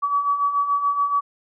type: beating tone pair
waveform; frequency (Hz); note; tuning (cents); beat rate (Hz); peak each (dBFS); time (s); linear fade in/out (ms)
sine; 1136 / 1143; C#6 / D6; +42 / -47; 7; -26 / -19; 0.02-1.21; 20
effects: none